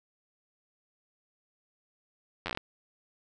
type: slowing click train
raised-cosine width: 0.3 ms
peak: -17 dBFS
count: 8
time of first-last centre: 2.46-2.574 s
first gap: 10 ms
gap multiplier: 1.16
effects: none